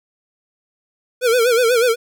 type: tone with vibrato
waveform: square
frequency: 477.1 Hz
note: A#4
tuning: 40 cents sharp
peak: -13 dBFS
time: 1.21-1.96 s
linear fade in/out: 50 ms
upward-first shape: sine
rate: 8.2 Hz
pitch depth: 110 cents each way
effects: none